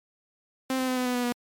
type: tone with pitch steps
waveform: sawtooth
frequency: 261.6 / 258.3 / 255 / 251.8 / 248.6 / 245.5 / 242.4 Hz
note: C4 / C4 / C4 / B3 / B3 / B3 / B3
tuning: 0 / -22 / -44 / +34 / +12 / -10 / -32 cents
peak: -21 dBFS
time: 0.7-1.323 s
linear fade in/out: 2 ms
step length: 89 ms
effects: MP3 96 kbps